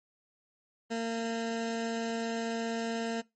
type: tone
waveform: 20% pulse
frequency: 228.8 Hz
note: A#3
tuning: 32 cents flat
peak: -26 dBFS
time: 0.9-3.22 s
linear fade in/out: 20 ms
effects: noise-tail reverb RT60 0.2 s tail -21 dB re dry + MP3 32 kbps